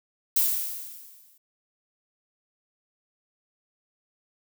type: noise with exponential decay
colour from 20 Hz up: violet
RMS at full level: -20 dBFS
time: 0.36-1.38 s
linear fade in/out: 5 ms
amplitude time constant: 220 ms
effects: none